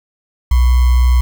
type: tone with sample-and-hold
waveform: sine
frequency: 61.74 Hz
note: B1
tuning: in tune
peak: -7 dBFS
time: 0.51-1.21 s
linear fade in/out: 5 ms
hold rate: 1050 Hz
effects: none